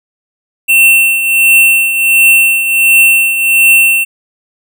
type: tone with tremolo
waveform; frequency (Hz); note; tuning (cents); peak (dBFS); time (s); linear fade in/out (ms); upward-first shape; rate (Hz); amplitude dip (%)
square; 2700; E7; +41; -3; 0.68-4.05; 20; triangle; 1.4; 65
effects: none